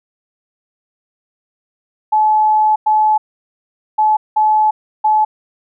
sine tone bursts at uneven times, 859 Hz, A5, 42 cents flat, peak -9 dBFS, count 5, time 2.12-2.76 / 2.86-3.18 / 3.98-4.17 / 4.36-4.71 / 5.04-5.25 s, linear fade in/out 10 ms, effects none

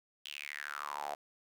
sawtooth tone with high-pass filter sweep, 72.9 Hz, D2, 12 cents flat, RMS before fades -42 dBFS, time 0.25-1.15 s, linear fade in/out 5 ms, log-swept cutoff 3200 to 680 Hz, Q 6.6, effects none

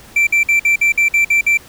triangle tone bursts, 2344 Hz, D7, 4 cents flat, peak -8 dBFS, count 9, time 0.16-1.574 s, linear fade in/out 5 ms, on 110 ms, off 53 ms, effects pink hiss -41 dBFS RMS until 1.68 s

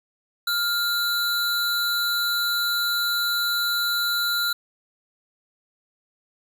square tone pair together, 1400 / 3960 Hz, F6 / B7, +4 / +4 cents, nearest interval octave + tritone, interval 1800 cents, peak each -25 dBFS, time 0.47-4.53 s, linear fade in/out 5 ms, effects none

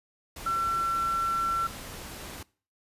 sine tone in noise, 1350 Hz, E6, 41 cents sharp, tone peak -25 dBFS, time 0.46-1.67 s, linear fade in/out 5 ms, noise pink, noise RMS -41 dBFS, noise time 0.36-2.43 s, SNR +13 dB, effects noise-tail reverb RT60 0.4 s tail -22 dB re dry + resampled to 32000 Hz

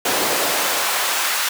pink noise with high-pass filter sweep, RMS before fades -20 dBFS, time 0.05-1.49 s, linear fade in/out 5 ms, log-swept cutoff 320 to 1300 Hz, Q 0.91, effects none

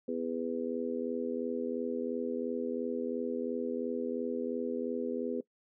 harmonic tone, 82.9 Hz, E2, 10 cents sharp, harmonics 3 / 4 / 5 / 6, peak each -36 / -41 / -37 / -37 dBFS, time 0.08-5.41 s, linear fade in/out 5 ms, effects noise-tail reverb RT60 0.1 s tail -20 dB re dry

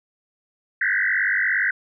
sine tone with frequency modulation, 1760 Hz, A6, in tune, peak -18 dBFS, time 0.81-1.71 s, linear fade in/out 5 ms, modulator 48.6 Hz, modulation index 5.3, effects none

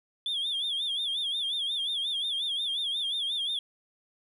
sine tone with vibrato, 3415 Hz, G#7, 48 cents sharp, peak -26 dBFS, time 0.26-3.59 s, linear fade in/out 2 ms, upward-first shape sine, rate 5.6 Hz, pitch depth 120 cents each way, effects tanh soft clip ceiling -26 dBFS + 11-bit

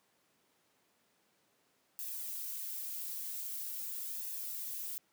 violet noise with flanger, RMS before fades -41 dBFS, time 1.99-4.98 s, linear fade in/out 0 ms, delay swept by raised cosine 1.1 to 5 ms, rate 0.44 Hz, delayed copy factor +0.6, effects pink hiss -73 dBFS RMS until 5.12 s + high-pass 200 Hz 12 dB/octave

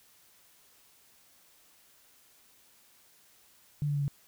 sine tone with pitch steps, 146.83 / 144.98 / 143.15 / 141.34 Hz, D3 / D3 / D3 / C#3, 0 / -22 / -44 / +34 cents, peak -27 dBFS, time 3.82-4.08 s, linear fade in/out 0 ms, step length 65 ms, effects white hiss -62 dBFS RMS until 4.27 s

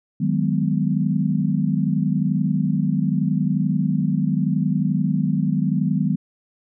sine chord, G# minor seventh, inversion second, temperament just, 155.74 / 186.89 / 207.7 / 249.2 Hz, D#3 / F#3 / G#3 / B3, +2 / +18 / 0 / +16 cents, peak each -22 / -22 / -24 / -25 dBFS, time 0.2-6.16 s, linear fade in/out 10 ms, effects none

